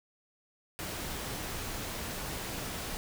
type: noise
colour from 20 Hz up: pink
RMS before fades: -38 dBFS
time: 0.79-2.97 s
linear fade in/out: 0 ms
effects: none